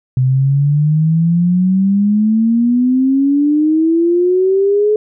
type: exponential sweep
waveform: sine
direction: up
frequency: 126.7 to 428.5 Hz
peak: -9 dBFS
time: 0.17-4.96 s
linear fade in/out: 2 ms
effects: none